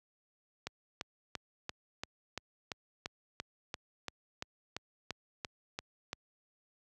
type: click train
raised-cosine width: 0.2 ms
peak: -20 dBFS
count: 17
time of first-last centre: 0.67-6.131 s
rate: 2.93 Hz
effects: high-pass 60 Hz 12 dB/octave